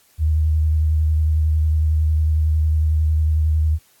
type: tone with vibrato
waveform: sine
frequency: 77.78 Hz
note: D#2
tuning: in tune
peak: -14 dBFS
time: 0.18-3.79 s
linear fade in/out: 50 ms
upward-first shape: sine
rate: 11 Hz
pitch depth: 26 cents each way
effects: white hiss -56 dBFS RMS until 4 s + AAC 64 kbps